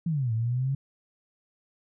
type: exponential two-way sweep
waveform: sine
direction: down then up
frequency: 174.61 to 110 to 139.1 Hz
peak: -24 dBFS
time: 0.06-0.75 s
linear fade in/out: 5 ms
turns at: 0.33 s
effects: none